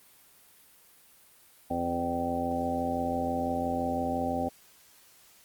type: harmonic tone with a mistuned harmonic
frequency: 85.9 Hz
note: F2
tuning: 28 cents flat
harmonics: 1 / 2 / 3 / 4 / 5 / 6 / 7 / 9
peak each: -40 / -42 / -32 / -43 / -43 / -36 / -35 / -32 dBFS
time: 1.7-4.49 s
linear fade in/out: 10 ms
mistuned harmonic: 1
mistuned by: -31 cents
effects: white hiss -58 dBFS RMS until 5.44 s + Opus 32 kbps